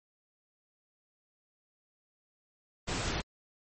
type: noise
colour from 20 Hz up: pink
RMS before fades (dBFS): -33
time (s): 2.87-3.22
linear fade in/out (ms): 20
effects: MP3 32 kbps